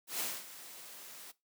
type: noise with ADSR envelope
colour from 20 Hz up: white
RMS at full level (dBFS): -35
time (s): 0.07-1.32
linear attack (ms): 130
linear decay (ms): 230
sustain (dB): -15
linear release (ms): 15
effects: noise-tail reverb RT60 0.2 s tail -18 dB re dry + high-pass 200 Hz 12 dB/octave